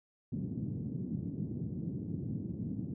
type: band-pass noise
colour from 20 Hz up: pink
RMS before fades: -38 dBFS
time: 0.32-2.94 s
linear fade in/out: 5 ms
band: 110 to 270 Hz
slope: 24 dB/octave
effects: none